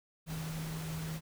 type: tone in noise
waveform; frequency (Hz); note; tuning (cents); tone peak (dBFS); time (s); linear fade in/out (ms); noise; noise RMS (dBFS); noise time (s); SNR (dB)
sine; 159.6; D#3; +44; -37; 0.26-1.21; 50; pink; -45; 0.26-1.21; +5
effects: none